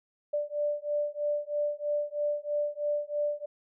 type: beating tone pair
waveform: sine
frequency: 587.3 / 590.4 Hz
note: D5 / D5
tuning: 0 / +9 cents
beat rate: 3.1 Hz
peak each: -31 / -31 dBFS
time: 0.33-3.46 s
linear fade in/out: 10 ms
effects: none